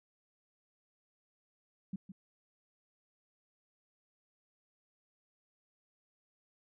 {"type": "tone with echo", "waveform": "sine", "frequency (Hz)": 191.3, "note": "G3", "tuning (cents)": -42, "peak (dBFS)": -35, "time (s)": [1.93, 1.96], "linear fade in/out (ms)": 5, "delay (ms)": 160, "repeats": 1, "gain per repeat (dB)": -10, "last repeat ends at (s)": 2.12, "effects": []}